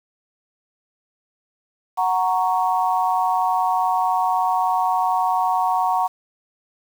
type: chord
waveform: sine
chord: F# major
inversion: none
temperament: equal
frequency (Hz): 740 / 932.3 / 1108.7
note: F#5 / A#5 / C#6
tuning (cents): 0 / 0 / 0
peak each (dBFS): -20 / -21 / -24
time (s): 1.97-6.08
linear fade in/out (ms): 20
effects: 7-bit